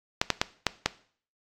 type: clicks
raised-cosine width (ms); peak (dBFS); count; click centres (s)
0.2; -4; 5; 0.215 / 0.303 / 0.415 / 0.667 / 0.86
effects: noise-tail reverb RT60 0.5 s tail -19 dB re dry + AAC 48 kbps